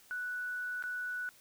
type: tone with dropouts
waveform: sine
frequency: 1480 Hz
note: F#6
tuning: in tune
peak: -35 dBFS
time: 0.11-1.29 s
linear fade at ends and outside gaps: 0 ms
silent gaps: 0.825-0.838 s
effects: white hiss -61 dBFS RMS until 1.4 s